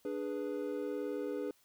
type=chord; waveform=triangle; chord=G# diminished; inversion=second; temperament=equal; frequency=293.7 / 415.3 / 493.9 Hz; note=D4 / G#4 / B4; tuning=0 / 0 / 0 cents; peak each=-38 / -37 / -38 dBFS; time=0.05-1.51 s; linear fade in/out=2 ms; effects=white hiss -69 dBFS RMS until 1.64 s